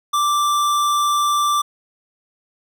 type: tone with hard clipping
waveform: sine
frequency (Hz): 1174.7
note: D6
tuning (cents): 0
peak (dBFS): -17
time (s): 0.13-1.62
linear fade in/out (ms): 10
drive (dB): 18
effects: none